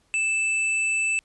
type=tone; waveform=square; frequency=2637 Hz; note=E7; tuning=in tune; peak=-22 dBFS; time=0.14-1.19 s; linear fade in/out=0 ms; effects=pink hiss -65 dBFS RMS until 1.24 s + resampled to 24000 Hz